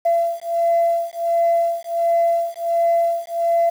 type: beating tone pair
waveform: sine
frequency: 677 / 678.4 Hz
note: E5 / E5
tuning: +46 / +50 cents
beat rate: 1.4 Hz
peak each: -18 dBFS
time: 0.05-3.7 s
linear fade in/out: 10 ms
effects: tanh soft clip ceiling -10 dBFS + 7-bit